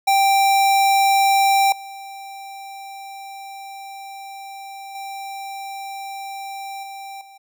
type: tone with level steps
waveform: square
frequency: 785 Hz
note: G5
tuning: 2 cents sharp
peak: -14 / -34 / -30 / -33 / -43 dBFS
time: 0.07-7.38 s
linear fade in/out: 10 ms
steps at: 1.72 / 4.95 / 6.83 / 7.21 s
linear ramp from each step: 2 ms
effects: none